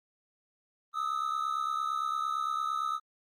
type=tone pair together; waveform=triangle; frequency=1231.2 / 1300 Hz; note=D#6 / E6; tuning=-19 / -24 cents; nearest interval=minor second; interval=95 cents; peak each=-31 / -30 dBFS; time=0.93-3 s; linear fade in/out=50 ms; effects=Opus 32 kbps